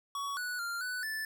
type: tone with pitch steps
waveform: square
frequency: 1123 / 1475 / 1393 / 1492 / 1753 Hz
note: C#6 / F#6 / F6 / F#6 / A6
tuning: +22 / -6 / -5 / +14 / -7 cents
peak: -35 dBFS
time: 0.15-1.25 s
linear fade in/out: 2 ms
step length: 220 ms
effects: none